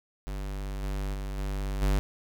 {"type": "tone with level steps", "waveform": "square", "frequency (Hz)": 49, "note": "G1", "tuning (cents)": 0, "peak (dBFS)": [-33, -30, -33, -30, -23], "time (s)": [0.27, 1.99], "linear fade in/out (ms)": 0, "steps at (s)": [0.82, 1.13, 1.37, 1.81], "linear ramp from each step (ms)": 20, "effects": []}